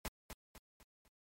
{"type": "noise with echo", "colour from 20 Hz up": "pink", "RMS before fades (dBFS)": -40, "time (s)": [0.05, 0.08], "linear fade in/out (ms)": 0, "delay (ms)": 250, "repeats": 4, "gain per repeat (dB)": -7, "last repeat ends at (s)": 1.08, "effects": ["MP3 64 kbps"]}